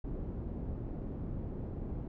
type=low-pass noise; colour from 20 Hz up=pink; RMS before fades=-39 dBFS; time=0.04-2.08 s; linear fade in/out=5 ms; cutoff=340 Hz; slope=12 dB/octave; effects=none